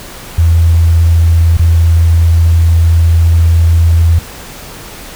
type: tone with dropouts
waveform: sine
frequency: 83.2 Hz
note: E2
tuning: 17 cents sharp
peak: -4 dBFS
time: 0.38-4.19 s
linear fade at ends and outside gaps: 5 ms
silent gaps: 1.571-1.593 s
effects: pink hiss -29 dBFS RMS until 5.15 s